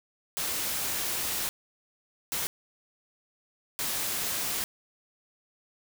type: noise bursts at uneven times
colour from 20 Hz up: white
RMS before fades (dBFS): -31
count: 3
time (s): 0.37-1.49 / 2.32-2.47 / 3.79-4.64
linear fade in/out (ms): 0
effects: none